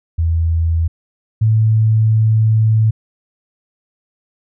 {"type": "tone pair in turn", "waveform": "sine", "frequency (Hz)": [82.41, 110.04], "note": ["E2", "A2"], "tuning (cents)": [0, 1], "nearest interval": "perfect fourth", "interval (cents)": 501, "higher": "second", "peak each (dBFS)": [-12, -9], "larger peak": "second", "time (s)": [[0.18, 0.88], [1.41, 2.91]], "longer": "second", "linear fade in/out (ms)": 10, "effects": []}